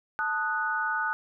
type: chord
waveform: sine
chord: D# diminished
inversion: second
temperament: equal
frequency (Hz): 880 / 1244.5 / 1480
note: A5 / D#6 / F#6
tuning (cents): 0 / 0 / 0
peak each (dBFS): -32 / -32 / -28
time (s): 0.19-1.13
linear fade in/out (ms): 0
effects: none